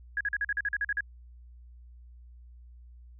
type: tone bursts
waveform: sine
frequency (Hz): 1661.2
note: G#6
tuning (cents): 0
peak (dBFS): -26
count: 11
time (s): 0.17-1.007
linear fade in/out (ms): 2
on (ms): 37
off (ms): 43
effects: added 60 Hz sine -48 dBFS peak until 3.19 s